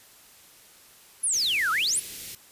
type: exponential two-way sweep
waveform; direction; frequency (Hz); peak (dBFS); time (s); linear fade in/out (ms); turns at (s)
sine; down then up; 11175 to 1244.5 to 11175; -22; 1.23-2; 10; 1.71
type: band-stop noise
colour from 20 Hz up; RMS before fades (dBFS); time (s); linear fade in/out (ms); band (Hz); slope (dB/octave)
white; -38; 1.33-2.35; 2; 470 to 2000; 24
effects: white hiss -53 dBFS RMS until 2.51 s + resampled to 32000 Hz